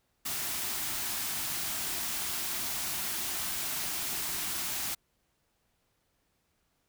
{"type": "band-stop noise", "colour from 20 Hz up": "white", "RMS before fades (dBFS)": -34, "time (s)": [0.25, 4.95], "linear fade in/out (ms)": 10, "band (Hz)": [420, 600], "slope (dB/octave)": 96, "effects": ["pink hiss -75 dBFS RMS until 6.88 s"]}